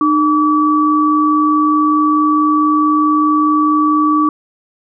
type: tone pair together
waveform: sine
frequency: 304.1 / 1148 Hz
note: D#4 / D6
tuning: -40 / -40 cents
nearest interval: octave + major seventh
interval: 2300 cents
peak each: -12 dBFS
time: 0.01-4.29 s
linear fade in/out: 2 ms
effects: none